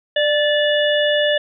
harmonic tone with a mistuned harmonic, 582 Hz, D5, 16 cents flat, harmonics 1 / 3 / 5 / 6, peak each -16 / -21 / -23 / -24 dBFS, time 0.16-1.38 s, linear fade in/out 5 ms, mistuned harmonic 1, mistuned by +34 cents, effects none

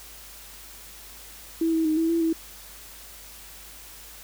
sine tone with pitch steps, 327.8 / 323.3 / 312.1 / 326.4 / 333.9 / 325.7 Hz, E4 / E4 / D#4 / E4 / E4 / E4, -10 / -34 / +5 / -17 / +22 / -21 cents, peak -20 dBFS, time 1.61-2.33 s, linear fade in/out 5 ms, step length 120 ms, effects added 50 Hz sine -51 dBFS peak until 4.23 s + white hiss -45 dBFS RMS until 4.23 s

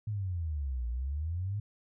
sine exponential two-way sweep, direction down then up, 109.6 to 57.8 to 106.6 Hz, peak -31 dBFS, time 0.07-1.6 s, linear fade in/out 5 ms, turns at 0.88 s, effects none

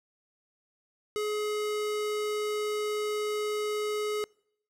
square tone, 421.8 Hz, G#4, 27 cents sharp, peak -29 dBFS, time 1.16-4.24 s, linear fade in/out 0 ms, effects noise-tail reverb RT60 0.7 s tail -26 dB re dry + low-pass 12000 Hz 12 dB/octave

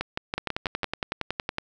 two click trains, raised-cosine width 0.3 ms, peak -11 / -11 dBFS, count 6 / 14, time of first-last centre 0.01-0.832 / 0.38-1.584 s, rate 6.08 / 10.8 Hz, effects none

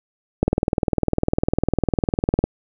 click train, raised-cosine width 2 ms, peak -3 dBFS, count 41, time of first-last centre 0.43-2.44 s, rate 19.9 Hz, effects none

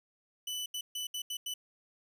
sawtooth tone bursts at uneven times, 2986 Hz, F#7, 15 cents sharp, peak -32 dBFS, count 6, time 0.47-0.66 / 0.74-0.81 / 0.95-1.07 / 1.14-1.22 / 1.3-1.37 / 1.46-1.54 s, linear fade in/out 5 ms, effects none

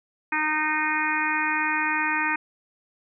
harmonic tone, 307.7 Hz, D#4, 19 cents flat, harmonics 1 / 3 / 4 / 5 / 6 / 7 / 8, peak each -33 / -28 / -32 / -29 / -28 / -32 / -29 dBFS, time 0.32-2.36 s, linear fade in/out 5 ms, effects none

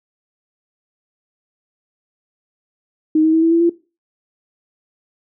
sine tone with pitch steps, 312.2 / 317.7 / 323.2 / 328.9 / 334.6 / 340.5 Hz, D#4 / D#4 / E4 / E4 / E4 / F4, +6 / +36 / -34 / -4 / +26 / -44 cents, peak -10 dBFS, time 3.15-3.696 s, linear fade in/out 5 ms, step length 91 ms, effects noise-tail reverb RT60 0.3 s tail -19 dB re dry

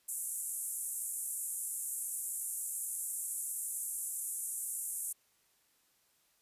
white band-pass noise, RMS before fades -39 dBFS, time 0.08-5.13 s, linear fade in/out 10 ms, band 7700 to 12000 Hz, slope 48 dB/octave, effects white hiss -72 dBFS RMS until 6.41 s + resampled to 32000 Hz

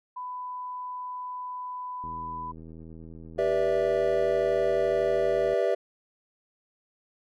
sine tone, 998 Hz, B5, 18 cents sharp, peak -33 dBFS, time 0.16-2.52 s, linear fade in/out 10 ms
click train, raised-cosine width 3 ms, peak -33 dBFS, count 284, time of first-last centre 2.04-5.534 s, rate 81 Hz
triangle chord, E minor seventh, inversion first, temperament equal with one note detuned, 392 / 485.4 / 587.3 / 659.3 Hz, G4 / B4 / D5 / E5, 0 / -30 / 0 / 0 cents, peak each -26 dBFS, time 3.38-5.75 s, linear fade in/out 10 ms
effects none

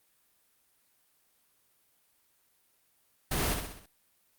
pink noise with echo, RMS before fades -30 dBFS, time 3.31-3.54 s, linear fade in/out 5 ms, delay 64 ms, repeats 5, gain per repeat -5 dB, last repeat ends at 3.86 s, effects white hiss -70 dBFS RMS until 4.38 s + Opus 32 kbps

